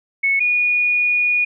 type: tone pair in turn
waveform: sine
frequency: 2204 / 2452 Hz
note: C#7 / D#7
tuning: -11 / -26 cents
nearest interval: major second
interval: 185 cents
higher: second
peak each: -14 dBFS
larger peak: neither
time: 0.23-0.4 / 0.4-1.45 s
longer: second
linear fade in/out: 10 ms
effects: none